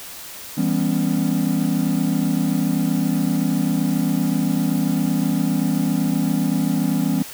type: chord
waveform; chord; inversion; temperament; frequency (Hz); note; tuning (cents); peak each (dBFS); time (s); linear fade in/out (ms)
triangle; C# half-diminished seventh; first; just; 166.31 / 199.57 / 249.5 / 277.2; E3 / G3 / B3 / C#4; +16 / +31 / +18 / 0; -21; 0.57-7.23; 10
effects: white hiss -36 dBFS RMS until 7.33 s